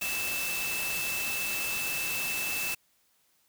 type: tone in noise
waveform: sine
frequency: 2637 Hz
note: E7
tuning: in tune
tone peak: -32 dBFS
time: 0.01-2.75 s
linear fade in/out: 10 ms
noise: white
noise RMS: -34 dBFS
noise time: 0.01-2.75 s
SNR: -1 dB
effects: white hiss -69 dBFS RMS until 3.48 s